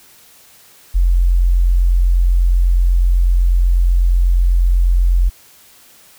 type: tone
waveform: sine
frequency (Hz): 44.07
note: F1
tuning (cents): +16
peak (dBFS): -9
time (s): 0.94-5.3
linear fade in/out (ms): 20
effects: white hiss -46 dBFS RMS until 6.18 s